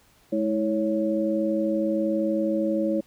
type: tone cluster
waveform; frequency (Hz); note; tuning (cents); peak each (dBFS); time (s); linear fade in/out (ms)
sine; 212.2 / 324.8 / 554; G#3 / E4 / C#5; +38 / -26 / -1; -27 / -25 / -26; 0.32-3.01; 10
effects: pink hiss -59 dBFS RMS until 3.06 s